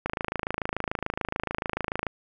click train, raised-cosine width 0.5 ms, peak -12 dBFS, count 55, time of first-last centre 0.06-2.067 s, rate 26.9 Hz, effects none

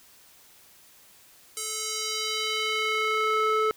square tone with band-pass filter sweep, 434.5 Hz, A4, 22 cents flat, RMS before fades -27 dBFS, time 1.57-3.71 s, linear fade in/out 0 ms, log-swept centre 8700 to 1000 Hz, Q 1.5, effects white hiss -55 dBFS RMS until 3.76 s

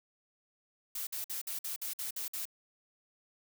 blue noise bursts, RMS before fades -38 dBFS, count 9, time 0.95-2.454 s, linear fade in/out 5 ms, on 120 ms, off 53 ms, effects none

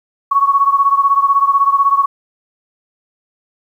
sine beating tone pair, 1108.7 / 1124.7 Hz, C#6 / C#6, 0 / +25 cents, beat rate 16 Hz, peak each -11 / -14 dBFS, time 0.31-2.06 s, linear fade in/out 10 ms, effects 8-bit

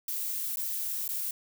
violet noise with dropouts, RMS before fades -33 dBFS, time 0.08-1.31 s, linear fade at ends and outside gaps 2 ms, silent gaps 0.559-0.57 / 1.079-1.089 s, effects none

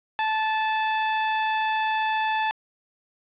sawtooth tone, 873 Hz, A5, 14 cents flat, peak -18 dBFS, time 0.19-2.51 s, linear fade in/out 0 ms, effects resampled to 8000 Hz + 8-bit

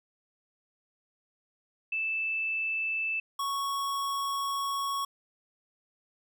sine / square tone pair in turn, 2637 / 1108.7 Hz, E7 / C#6, 0 / 0 cents, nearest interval octave + minor third, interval 1500 cents, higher first, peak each -28 / -30 dBFS, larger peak first, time 1.92-3.2 / 3.39-5.05 s, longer second, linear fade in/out 5 ms, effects none

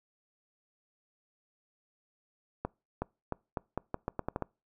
accelerating click train, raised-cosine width 1 ms, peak -18 dBFS, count 11, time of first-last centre 2.65-4.423 s, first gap 370 ms, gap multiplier 0.82, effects noise-tail reverb RT60 0.3 s tail -26 dB re dry

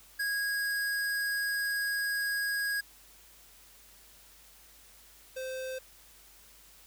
square tone pair in turn, 1647 / 519.8 Hz, G#6 / C5, -15 / -11 cents, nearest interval octave + minor sixth, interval 1996 cents, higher first, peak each -30 / -36 dBFS, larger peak first, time 0.19-2.81 / 5.36-5.79 s, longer first, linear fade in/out 10 ms, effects added 50 Hz sine -64 dBFS peak until 6.86 s + white hiss -57 dBFS RMS until 6.86 s

